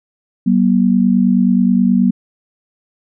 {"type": "tone pair together", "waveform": "sine", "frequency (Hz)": [190, 239.4], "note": ["F#3", "A#3"], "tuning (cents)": [46, 46], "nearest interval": "major third", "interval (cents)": 400, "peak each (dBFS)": -12, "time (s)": [0.46, 2.11], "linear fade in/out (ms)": 10, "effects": []}